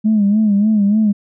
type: tone with vibrato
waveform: sine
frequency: 209.1 Hz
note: G#3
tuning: 12 cents sharp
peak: -9 dBFS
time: 0.04-1.13 s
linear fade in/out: 20 ms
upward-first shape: sine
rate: 3.4 Hz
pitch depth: 85 cents each way
effects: tanh soft clip ceiling -6 dBFS